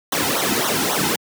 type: noise with flanger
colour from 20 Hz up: pink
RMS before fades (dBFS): -20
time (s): 0.12-1.16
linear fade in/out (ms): 5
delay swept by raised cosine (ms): 0.4 to 1.8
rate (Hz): 3.7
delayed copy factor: -0.9
effects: high-pass 150 Hz 12 dB/octave